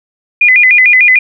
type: tone with vibrato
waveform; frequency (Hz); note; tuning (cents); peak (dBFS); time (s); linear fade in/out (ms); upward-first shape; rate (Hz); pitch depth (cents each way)
sine; 2217; C#7; 0; -3; 0.41-1.19; 5; square; 6.7; 160
effects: none